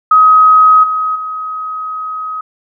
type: tone with level steps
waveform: sine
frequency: 1265 Hz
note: D#6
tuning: 28 cents sharp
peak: -3 / -12 / -18 dBFS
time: 0.11-2.41 s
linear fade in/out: 5 ms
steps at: 0.83 / 1.15 s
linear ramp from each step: 10 ms
effects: none